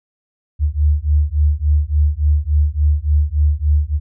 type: beating tone pair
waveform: sine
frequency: 72.8 / 76.3 Hz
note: D2 / D#2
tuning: -15 / -33 cents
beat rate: 3.5 Hz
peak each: -15 dBFS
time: 0.59-4 s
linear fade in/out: 50 ms
effects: none